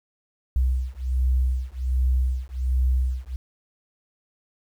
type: beating tone pair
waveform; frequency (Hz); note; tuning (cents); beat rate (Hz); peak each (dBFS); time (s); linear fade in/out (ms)
sine; 63.1 / 64.4; B1 / C2; +38 / -27; 1.3; -23; 0.56-3.36; 0
effects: 9-bit